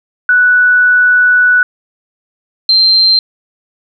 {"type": "tone pair in turn", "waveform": "sine", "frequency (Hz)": [1480, 4143], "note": ["F#6", "C8"], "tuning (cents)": [0, -18], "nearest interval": "octave + tritone", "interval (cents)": 1782, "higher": "second", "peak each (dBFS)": -5, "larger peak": "neither", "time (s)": [[0.29, 1.63], [2.69, 3.19]], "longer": "first", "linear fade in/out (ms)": 2, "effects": []}